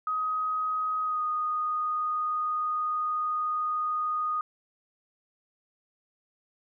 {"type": "tone with pitch glide", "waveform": "sine", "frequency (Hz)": [1259, 1236.7], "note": ["D#6", "D#6"], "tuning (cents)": [20, -11], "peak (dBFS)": -26, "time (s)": [0.07, 4.41], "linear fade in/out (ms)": 2, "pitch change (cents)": -31, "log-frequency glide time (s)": [1.03, 1.22], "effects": []}